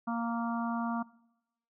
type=harmonic tone; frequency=232.6 Hz; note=A#3; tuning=4 cents flat; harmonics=1 / 3 / 4 / 5 / 6; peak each=-32 / -39 / -39 / -39 / -44 dBFS; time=0.07-1.03 s; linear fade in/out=10 ms; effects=noise-tail reverb RT60 0.9 s tail -22 dB re dry